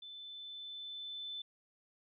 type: tone with level ramp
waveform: sine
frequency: 3520 Hz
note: A7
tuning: in tune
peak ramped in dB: -47 to -40 dBFS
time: 0.02-1.42 s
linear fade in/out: 5 ms
effects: none